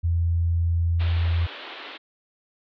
sine tone, 84.5 Hz, E2, 43 cents sharp, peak -19 dBFS, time 0.03-1.47 s, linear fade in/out 20 ms
white band-pass noise, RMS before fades -39 dBFS, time 0.99-1.98 s, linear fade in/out 20 ms, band 270 to 3800 Hz, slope 48 dB/octave
effects none

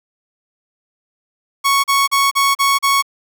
sawtooth tone bursts, 1108.7 Hz, C#6, in tune, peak -8 dBFS, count 6, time 1.64-3.025 s, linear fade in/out 20 ms, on 200 ms, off 37 ms, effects none

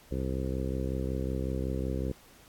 harmonic tone, 65.4 Hz, C2, in tune, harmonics 1 / 2 / 3 / 4 / 5 / 6 / 7 / 8, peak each -33 / -36 / -38 / -39 / -40 / -41 / -41 / -42 dBFS, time 0.11-2.12 s, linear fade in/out 5 ms, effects pink hiss -57 dBFS RMS until 2.48 s + AAC 64 kbps

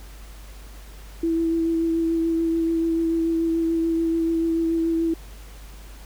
sine tone with vibrato, 329.6 Hz, E4, in tune, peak -19 dBFS, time 1.23-5.14 s, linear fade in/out 5 ms, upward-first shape triangle, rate 6.9 Hz, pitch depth 17 cents each way, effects added 50 Hz sine -39 dBFS peak until 6.05 s + pink hiss -48 dBFS RMS until 6.05 s

